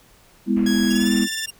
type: chord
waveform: sine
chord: E major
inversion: first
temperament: equal with one note detuned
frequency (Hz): 205.3 / 246.9 / 329.6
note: G#3 / B3 / E4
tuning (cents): -20 / 0 / 0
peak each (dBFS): -19 / -20 / -23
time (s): 0.46-1.28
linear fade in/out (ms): 50
type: low-pass noise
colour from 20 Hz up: pink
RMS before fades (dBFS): -38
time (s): 0.56-1.25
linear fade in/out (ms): 10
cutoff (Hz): 2800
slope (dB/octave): 48
type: tone with pitch glide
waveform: 15% pulse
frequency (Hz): 1661.2 to 1770.2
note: G#6 to A6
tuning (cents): 0 to +10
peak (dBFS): -19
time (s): 0.66-1.46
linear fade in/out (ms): 5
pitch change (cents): +110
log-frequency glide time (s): 0.91-1.13
type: tone with tremolo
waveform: 15% pulse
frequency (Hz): 2794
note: F7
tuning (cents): 0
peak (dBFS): -21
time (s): 0.9-1.51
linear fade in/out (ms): 10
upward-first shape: sine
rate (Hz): 19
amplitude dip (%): 100
effects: pink hiss -53 dBFS RMS until 1.59 s